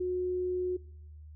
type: tone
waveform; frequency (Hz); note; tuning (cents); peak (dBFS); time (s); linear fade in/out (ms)
sine; 363.6; F#4; -30; -29; 0-0.77; 10
effects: noise-tail reverb RT60 0.8 s tail -24 dB re dry + added 76 Hz sine -46 dBFS peak until 1.35 s